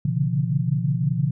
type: tone cluster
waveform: sine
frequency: 122.1 / 139.7 / 145.6 / 170.8 Hz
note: B2 / C#3 / D3 / F3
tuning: -19 / +14 / -15 / -38 cents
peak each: -25 dBFS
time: 0.05-1.31 s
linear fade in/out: 5 ms
effects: none